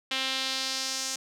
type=tone with band-pass filter sweep; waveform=sawtooth; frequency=264.2 Hz; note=C4; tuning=17 cents sharp; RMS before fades=-31 dBFS; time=0.11-1.16 s; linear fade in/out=5 ms; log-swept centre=3200 to 6400 Hz; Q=2.1; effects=none